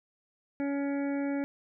harmonic tone, 281 Hz, C#4, 24 cents sharp, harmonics 1 / 2 / 3 / 5 / 6 / 7 / 8, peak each -29 / -37 / -44 / -48 / -48 / -51 / -48 dBFS, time 0.6-1.44 s, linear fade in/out 0 ms, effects none

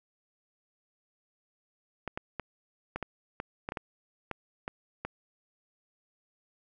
clicks, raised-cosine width 0.5 ms, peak -19 dBFS, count 12, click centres 2.077 / 2.175 / 2.397 / 2.96 / 3.027 / 3.401 / 3.689 / 3.721 / 3.772 / 4.313 / 4.679 / 5.05 s, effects none

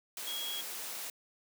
sine tone in noise, 3306 Hz, G#7, 9 cents flat, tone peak -37 dBFS, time 0.27-0.61 s, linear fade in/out 2 ms, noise white, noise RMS -41 dBFS, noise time 0.17-1.1 s, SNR +1 dB, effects high-pass 300 Hz 12 dB/octave

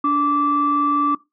sine tone pair together, 290 / 1165 Hz, D4 / D6, -22 / -14 cents, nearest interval 2 octaves, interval 2408 cents, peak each -19 / -16 dBFS, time 0.04-1.15 s, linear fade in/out 5 ms, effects noise-tail reverb RT60 0.2 s tail -19 dB re dry + tanh soft clip ceiling -9 dBFS

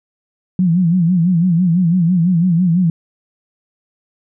sine tone with vibrato, 174.61 Hz, F3, in tune, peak -10 dBFS, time 0.59-2.9 s, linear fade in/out 2 ms, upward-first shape sine, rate 6 Hz, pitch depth 120 cents each way, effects none

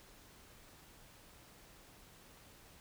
silence, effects pink hiss -60 dBFS RMS until 2.8 s

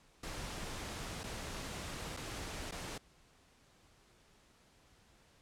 pink noise with dropouts, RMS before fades -43 dBFS, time 0.23-2.98 s, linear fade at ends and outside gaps 5 ms, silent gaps 1.235-1.238 / 2.167-2.171 / 2.711-2.721 s, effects pink hiss -66 dBFS RMS until 5.41 s + low-pass 9000 Hz 12 dB/octave

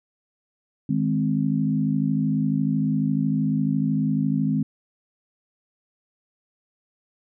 sine chord, Ab major, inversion second, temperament equal, 155.56 / 207.7 / 261.6 Hz, Eb3 / Ab3 / C4, 0 / 0 / 0 cents, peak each -24 dBFS, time 0.89-4.63 s, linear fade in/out 5 ms, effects none

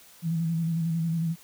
sine tone with vibrato, 164.81 Hz, E3, in tune, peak -24 dBFS, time 0.22-1.36 s, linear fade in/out 50 ms, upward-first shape square, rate 11 Hz, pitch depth 35 cents each way, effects white hiss -53 dBFS RMS until 1.43 s

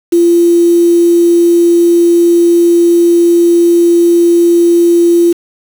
sine tone with quantisation, 342.9 Hz, F4, 32 cents flat, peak -4 dBFS, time 0.12-5.33 s, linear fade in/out 10 ms, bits 4, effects none

